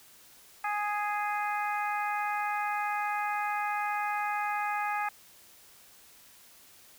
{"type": "harmonic tone", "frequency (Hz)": 415.3, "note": "G#4", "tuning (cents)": 0, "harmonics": [2, 3, 4, 5, 6], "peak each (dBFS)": [-31, -35, -37, -39, -41], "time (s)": [0.64, 5.09], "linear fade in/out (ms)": 5, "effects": ["white hiss -56 dBFS RMS until 6.98 s"]}